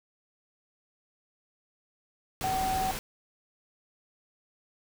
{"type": "tone in noise", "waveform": "sine", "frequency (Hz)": 759, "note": "F#5", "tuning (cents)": 44, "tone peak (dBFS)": -27, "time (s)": [2.44, 2.91], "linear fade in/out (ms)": 0, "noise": "pink", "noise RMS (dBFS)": -35, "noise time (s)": [2.41, 2.99], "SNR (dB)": 5, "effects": []}